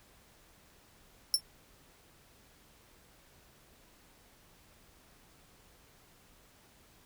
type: tone with exponential decay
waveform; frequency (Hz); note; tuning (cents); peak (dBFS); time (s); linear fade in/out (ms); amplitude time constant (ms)
sawtooth; 5410; E8; +44; -17; 1.34-1.41; 1; 15
effects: pink hiss -62 dBFS RMS until 7.05 s